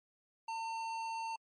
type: tone with tanh clipping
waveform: sine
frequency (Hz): 904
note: A5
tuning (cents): +47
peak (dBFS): -39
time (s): 0.48-1.36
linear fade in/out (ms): 5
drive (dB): 15
effects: MP3 48 kbps